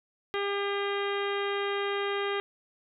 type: harmonic tone with a mistuned harmonic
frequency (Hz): 401.4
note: G4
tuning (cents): +41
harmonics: 1 / 2 / 3 / 4 / 5 / 6 / 7 / 8 / 9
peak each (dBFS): -30 / -38 / -36 / -39 / -38 / -43 / -44 / -41 / -46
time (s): 0.34-2.4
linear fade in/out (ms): 0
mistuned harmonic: 9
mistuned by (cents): +62
effects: none